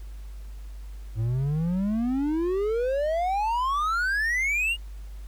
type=exponential sweep; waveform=triangle; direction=up; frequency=106.3 to 2890 Hz; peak=-21 dBFS; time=1.15-4.77 s; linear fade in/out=50 ms; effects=added 50 Hz sine -36 dBFS peak until 5.27 s + pink hiss -57 dBFS RMS until 5.27 s